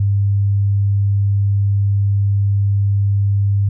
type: tone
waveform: sine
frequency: 100 Hz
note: G2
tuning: 35 cents sharp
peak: -12 dBFS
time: 0-3.69 s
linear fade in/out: 5 ms
effects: none